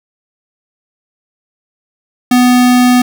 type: tone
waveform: square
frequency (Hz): 248.2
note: B3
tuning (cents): +9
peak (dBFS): -6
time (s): 2.31-3.02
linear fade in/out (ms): 5
effects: none